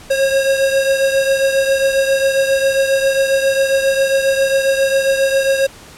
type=beating tone pair; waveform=square; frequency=540 / 547.4 Hz; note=C#5 / C#5; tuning=-45 / -22 cents; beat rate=7.4 Hz; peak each=-14 / -20 dBFS; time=0.1-5.67 s; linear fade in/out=10 ms; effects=pink hiss -39 dBFS RMS until 5.97 s + low-pass 11000 Hz 12 dB/octave